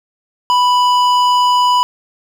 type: tone with hard clipping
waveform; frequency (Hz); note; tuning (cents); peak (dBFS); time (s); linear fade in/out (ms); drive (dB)
sine; 989; B5; +2; -11; 0.5-1.83; 0; 11
effects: none